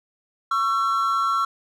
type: tone pair together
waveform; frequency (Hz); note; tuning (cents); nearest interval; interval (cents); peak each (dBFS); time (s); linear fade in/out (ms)
triangle; 1108.7 / 1345.2; C#6 / E6; 0 / +35; minor third; 335; -22 / -19; 0.51-1.45; 5
effects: none